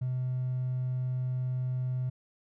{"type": "tone with hard clipping", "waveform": "triangle", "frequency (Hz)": 127.3, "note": "C3", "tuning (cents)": -47, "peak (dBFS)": -29, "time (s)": [0.01, 2.1], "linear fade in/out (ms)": 10, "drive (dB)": 4, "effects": []}